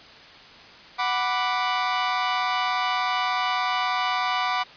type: chord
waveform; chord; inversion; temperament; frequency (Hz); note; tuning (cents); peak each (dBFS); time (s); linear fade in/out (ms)
sawtooth; B minor; second; equal; 740 / 987.8 / 1174.7; F#5 / B5 / D6; 0 / 0 / 0; -23; 0.98-4.64; 20
effects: white hiss -46 dBFS RMS until 4.76 s + resampled to 11025 Hz